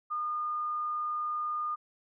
sine tone, 1218 Hz, D#6, 37 cents flat, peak -30 dBFS, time 0.1-1.76 s, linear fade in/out 20 ms, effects none

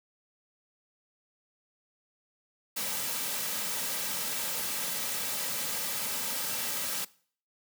white noise with comb filter, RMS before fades -33 dBFS, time 2.76-7.05 s, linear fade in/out 10 ms, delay 2.8 ms, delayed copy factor -0.5, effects noise-tail reverb RT60 0.5 s tail -21 dB re dry + high-pass 150 Hz 12 dB/octave

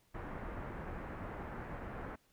pink low-pass noise, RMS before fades -44 dBFS, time 0.14-2.16 s, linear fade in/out 10 ms, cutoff 1800 Hz, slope 24 dB/octave, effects pink hiss -72 dBFS RMS until 2.32 s

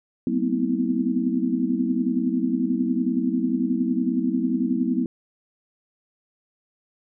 sine tone cluster, 188.9 / 227.9 / 246.8 / 257.8 / 324 Hz, F#3 / A#3 / B3 / C4 / E4, +36 / -39 / -1 / -26 / -30 cents, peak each -29 / -28 / -25 / -25 / -28 dBFS, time 0.27-5.06 s, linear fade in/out 2 ms, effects none

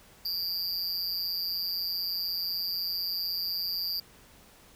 square tone with amplitude modulation, 4734 Hz, D8, 13 cents sharp, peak -26 dBFS, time 0.25-4 s, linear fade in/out 5 ms, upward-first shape sine, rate 177 Hz, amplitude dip 95%, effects pink hiss -56 dBFS RMS until 4.75 s

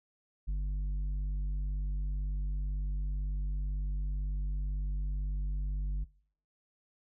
sine tone with tanh clipping, 49 Hz, G1, in tune, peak -31 dBFS, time 0.47-6.05 s, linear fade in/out 20 ms, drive 6 dB, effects noise-tail reverb RT60 0.6 s tail -24 dB re dry

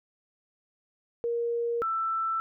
sine tone pair in turn, 470 / 1329.4 Hz, A#4 / E6, +14 / +14 cents, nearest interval octave + tritone, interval 1800 cents, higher second, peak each -26 dBFS, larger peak neither, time 1.24-1.82 / 1.82-2.4 s, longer neither, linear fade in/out 0 ms, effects none

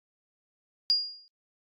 sine tone with exponential decay, 4836 Hz, D8, 50 cents sharp, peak -18 dBFS, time 0.9-1.28 s, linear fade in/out 0 ms, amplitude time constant 82 ms, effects AAC 48 kbps

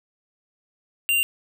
square tone, 2780 Hz, F7, 9 cents flat, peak -19 dBFS, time 1.09-1.23 s, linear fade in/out 0 ms, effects none

